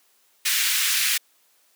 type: high-pass noise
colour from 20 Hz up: pink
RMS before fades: -22 dBFS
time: 0.45-1.18 s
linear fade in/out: 10 ms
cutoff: 1800 Hz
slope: 24 dB/octave
effects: white hiss -62 dBFS RMS until 1.75 s + high-pass 300 Hz 12 dB/octave